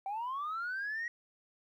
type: linear sweep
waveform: sine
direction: up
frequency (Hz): 761 to 1913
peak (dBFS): -33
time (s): 0.06-1.08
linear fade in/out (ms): 2
effects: tanh soft clip ceiling -32 dBFS + 12-bit